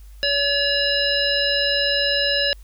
harmonic tone, 568 Hz, C#5, 42 cents sharp, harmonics 1 / 3 / 5 / 7 / 9, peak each -24 / -24 / -24 / -24 / -24 dBFS, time 0.23-2.53 s, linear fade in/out 0 ms, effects added 50 Hz sine -39 dBFS peak until 2.63 s + white hiss -57 dBFS RMS until 2.63 s

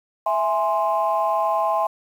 sine chord, E augmented, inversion none, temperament equal, 659.3 / 830.6 / 1046.5 Hz, E5 / G#5 / B#5, 0 / 0 / 0 cents, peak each -22 dBFS, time 0.26-1.87 s, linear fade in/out 5 ms, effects tanh soft clip ceiling -10 dBFS + 8-bit

